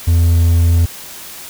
triangle tone, 84.4 Hz, E2, 41 cents sharp, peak -6 dBFS, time 0.07-0.86 s, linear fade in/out 10 ms, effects white hiss -32 dBFS RMS until 1.49 s

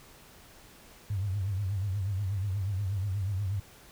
sine tone with vibrato, 98 Hz, G2, in tune, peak -28 dBFS, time 1.1-3.6 s, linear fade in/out 5 ms, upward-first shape triangle, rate 8.3 Hz, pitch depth 140 cents each way, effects pink hiss -54 dBFS RMS until 3.91 s

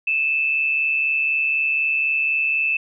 sine tone pair together, 2493 / 2637 Hz, D#7 / E7, +3 / 0 cents, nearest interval minor second, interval 97 cents, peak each -27 / -18 dBFS, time 0.07-2.77 s, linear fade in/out 5 ms, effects none

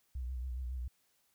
sine tone with vibrato, 62.8 Hz, B1, 30 cents sharp, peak -36 dBFS, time 0.15-0.88 s, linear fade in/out 5 ms, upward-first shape sine, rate 7.2 Hz, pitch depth 74 cents each way, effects white hiss -74 dBFS RMS until 1.34 s

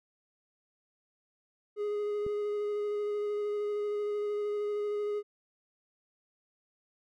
triangle tone with vibrato, 415.3 Hz, G#4, in tune, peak -28 dBFS, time 1.76-5.23 s, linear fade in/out 50 ms, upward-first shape square, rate 13 Hz, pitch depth 10 cents each way
click, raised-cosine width 3 ms, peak -28 dBFS, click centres 2.265 s
effects none

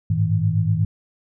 sine tone cluster, 100.9 / 109.1 / 159.6 Hz, G#2 / A2 / D#3, -49 / -14 / +44 cents, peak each -21 dBFS, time 0.1-0.85 s, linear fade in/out 5 ms, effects none

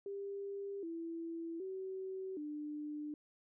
sine tone with pitch steps, 398.3 / 331.9 / 379.4 / 298.5 Hz, G4 / E4 / F#4 / D4, +28 / +12 / +43 / +28 cents, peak -40 dBFS, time 0.06-3.14 s, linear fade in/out 2 ms, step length 770 ms, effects none

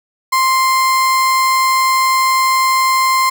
35% pulse tone, 1048 Hz, C6, 2 cents sharp, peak -9 dBFS, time 0.32-3.3 s, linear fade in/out 10 ms, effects none

